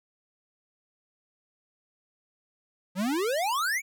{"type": "exponential sweep", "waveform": "square", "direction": "up", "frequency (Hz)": [174.61, 2362], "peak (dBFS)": -26, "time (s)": [2.95, 3.82], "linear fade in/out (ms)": 50, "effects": []}